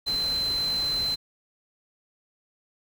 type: tone in noise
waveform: sine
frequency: 4075 Hz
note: C8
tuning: 47 cents flat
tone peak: -24 dBFS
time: 0.06-1.16 s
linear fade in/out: 20 ms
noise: pink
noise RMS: -38 dBFS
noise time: 0.06-1.16 s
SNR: +11 dB
effects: none